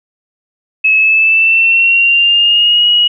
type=tone with pitch glide; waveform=sine; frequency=2585 to 2902 Hz; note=E7 to F#7; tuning=-34 to -34 cents; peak=-6 dBFS; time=0.84-3.08 s; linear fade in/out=10 ms; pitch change=+200 cents; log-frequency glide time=0.96-2.88 s; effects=none